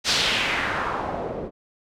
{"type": "noise with low-pass filter sweep", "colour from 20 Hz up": "white", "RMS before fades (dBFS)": -25, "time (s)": [0.04, 1.51], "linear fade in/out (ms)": 50, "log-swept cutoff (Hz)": [5200, 400], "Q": 1.9, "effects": []}